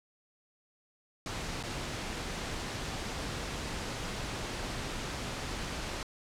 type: noise with dropouts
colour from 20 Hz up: pink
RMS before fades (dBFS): -37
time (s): 1.26-6.03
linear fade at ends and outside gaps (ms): 1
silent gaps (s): 1.628-1.636
effects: low-pass 7000 Hz 12 dB/octave